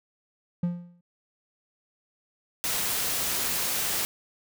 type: tone with exponential decay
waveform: triangle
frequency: 174.61 Hz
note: F3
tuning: in tune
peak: -19 dBFS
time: 0.63-1.01 s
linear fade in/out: 5 ms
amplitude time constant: 81 ms
type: noise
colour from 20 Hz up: white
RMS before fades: -28 dBFS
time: 2.64-4.05 s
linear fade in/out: 0 ms
effects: none